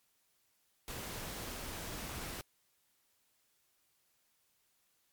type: noise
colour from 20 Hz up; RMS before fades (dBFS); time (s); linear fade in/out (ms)
pink; -43; 0.88-2.41; 0
effects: white hiss -75 dBFS RMS until 5.12 s + MP3 96 kbps